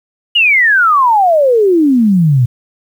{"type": "exponential sweep", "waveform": "sine", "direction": "down", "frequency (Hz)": [2933, 116.54], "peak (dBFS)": -6, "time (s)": [0.35, 2.46], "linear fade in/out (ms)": 10, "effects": ["7-bit"]}